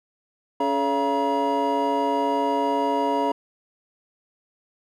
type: tone cluster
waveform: triangle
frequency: 280.9 / 426.8 / 565 / 683 / 955 Hz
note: C#4 / G#4 / C#5 / F5 / A#5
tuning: +23 / +47 / +33 / -39 / +42 cents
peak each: -25 / -26 / -27 / -26 / -22 dBFS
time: 0.6-3.32 s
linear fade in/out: 5 ms
effects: none